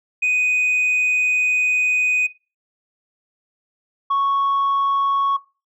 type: tone pair in turn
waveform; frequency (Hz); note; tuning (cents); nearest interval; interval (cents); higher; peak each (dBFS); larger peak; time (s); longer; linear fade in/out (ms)
sine; 2494 / 1107.9; D#7 / C#6; +3 / -1; octave + major second; 1404; first; -14; neither; 0.22-2.27 / 4.1-5.37; first; 10
effects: noise-tail reverb RT60 0.3 s tail -19 dB re dry + tanh soft clip ceiling -14 dBFS